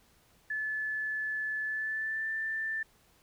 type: tone with pitch glide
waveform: sine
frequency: 1731 to 1774.5 Hz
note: A6 to A6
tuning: -29 to +14 cents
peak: -31 dBFS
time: 0.5-2.83 s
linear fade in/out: 5 ms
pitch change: +43 cents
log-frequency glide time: 1.64-2.3 s
effects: pink hiss -65 dBFS RMS until 3.22 s